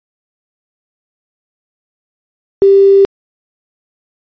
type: tone with quantisation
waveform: sine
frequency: 393.4 Hz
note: G4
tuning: 6 cents sharp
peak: -3 dBFS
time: 2.62-3.05 s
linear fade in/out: 0 ms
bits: 5
effects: resampled to 11025 Hz